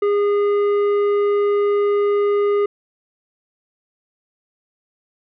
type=tone with tanh clipping; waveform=sine; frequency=408.8 Hz; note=G#4; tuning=27 cents flat; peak=-16 dBFS; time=0.02-2.66 s; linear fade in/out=5 ms; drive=9 dB; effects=none